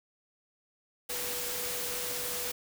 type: tone in noise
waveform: sine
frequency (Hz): 490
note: B4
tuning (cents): -14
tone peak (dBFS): -42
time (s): 1.09-2.52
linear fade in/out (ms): 10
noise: white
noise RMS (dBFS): -35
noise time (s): 1.09-2.52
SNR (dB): -10
effects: none